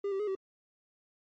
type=tone with pitch steps; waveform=triangle; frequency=401 / 388 / 420.3 / 384.1 Hz; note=G4 / G4 / G#4 / G4; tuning=+39 / -18 / +21 / -35 cents; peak=-28 dBFS; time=0.04-0.352 s; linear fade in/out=5 ms; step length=78 ms; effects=MP3 32 kbps